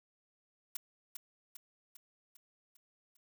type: noise with echo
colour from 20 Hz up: blue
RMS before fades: -38 dBFS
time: 0.75-0.77 s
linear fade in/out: 5 ms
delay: 400 ms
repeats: 6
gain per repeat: -5 dB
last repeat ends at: 3.17 s
effects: none